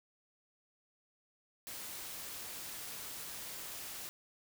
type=noise; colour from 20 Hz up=white; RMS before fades=-45 dBFS; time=1.67-4.09 s; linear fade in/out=0 ms; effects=none